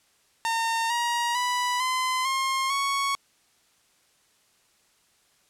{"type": "tone with pitch steps", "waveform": "sawtooth", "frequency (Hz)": [912, 948.5, 986.5, 1026.1, 1067.2, 1109.9], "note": ["A#5", "A#5", "B5", "C6", "C6", "C#6"], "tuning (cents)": [-38, 30, -2, -34, 34, 2], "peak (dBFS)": -20, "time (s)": [0.45, 3.15], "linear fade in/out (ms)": 0, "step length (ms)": 450, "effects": ["white hiss -64 dBFS RMS until 5.49 s", "low-pass 10000 Hz 12 dB/octave"]}